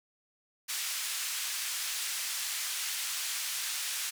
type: band-pass noise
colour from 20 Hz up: white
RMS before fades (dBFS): -35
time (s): 0.68-4.11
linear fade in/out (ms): 20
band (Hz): 1600 to 9700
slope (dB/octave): 12
effects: none